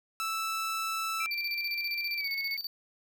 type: tone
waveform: sawtooth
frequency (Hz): 1318.5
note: E6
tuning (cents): 0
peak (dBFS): -27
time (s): 0.2-1.26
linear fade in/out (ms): 0
type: tone with pitch glide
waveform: sine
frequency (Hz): 2356 to 2198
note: D7 to C#7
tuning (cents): +5 to -15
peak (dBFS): -32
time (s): 1.2-2.57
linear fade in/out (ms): 5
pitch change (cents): -120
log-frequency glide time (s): 2.17-2.29
type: tone with tremolo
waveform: square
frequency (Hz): 4590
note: D8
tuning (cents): -40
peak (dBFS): -33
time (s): 1.31-2.67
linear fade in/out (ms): 2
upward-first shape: square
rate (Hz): 15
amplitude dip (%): 75
effects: none